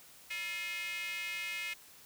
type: tone with high-pass filter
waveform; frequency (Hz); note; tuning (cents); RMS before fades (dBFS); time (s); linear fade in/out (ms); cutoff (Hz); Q
square; 193.6; G3; -21; -39; 0.3-1.74; 10; 2300; 6.2
effects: white hiss -57 dBFS RMS until 2.05 s